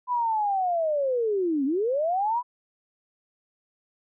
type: linear two-way sweep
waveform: sine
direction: down then up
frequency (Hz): 1005 to 260.1 to 1005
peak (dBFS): -22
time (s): 0.07-2.43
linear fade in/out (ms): 50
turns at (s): 1.65
effects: none